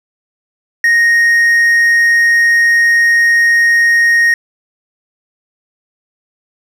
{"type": "tone", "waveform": "triangle", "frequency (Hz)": 1864.7, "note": "A#6", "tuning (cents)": 0, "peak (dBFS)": -5, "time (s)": [0.84, 4.34], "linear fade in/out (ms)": 2, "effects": []}